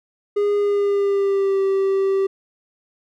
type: tone with pitch glide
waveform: triangle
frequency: 410 to 388.6 Hz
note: G#4 to G4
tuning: -22 to -15 cents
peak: -14 dBFS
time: 0.36-2.27 s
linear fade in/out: 10 ms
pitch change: -93 cents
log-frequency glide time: 0.56-1.62 s
effects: none